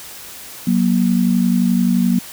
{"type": "tone pair together", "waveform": "sine", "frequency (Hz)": [185, 236.6], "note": ["F#3", "A#3"], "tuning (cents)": [0, 26], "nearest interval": "major third", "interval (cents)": 426, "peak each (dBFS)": -15, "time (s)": [0.67, 2.19], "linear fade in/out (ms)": 5, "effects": ["white hiss -35 dBFS RMS until 2.32 s"]}